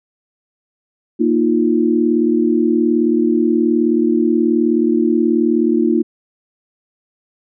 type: chord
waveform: sine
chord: Bb suspended fourth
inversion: none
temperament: just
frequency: 233.1 / 310.8 / 349.6 Hz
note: Bb3 / Eb4 / F4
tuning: 0 / -2 / +2 cents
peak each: -16 dBFS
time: 1.19-6.03 s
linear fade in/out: 20 ms
effects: none